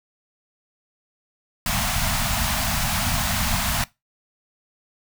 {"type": "band-stop noise", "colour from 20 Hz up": "pink", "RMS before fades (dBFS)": -23, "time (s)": [1.66, 3.84], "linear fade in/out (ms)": 2, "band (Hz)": [250, 620], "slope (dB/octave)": 96, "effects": ["noise-tail reverb RT60 0.2 s tail -20 dB re dry"]}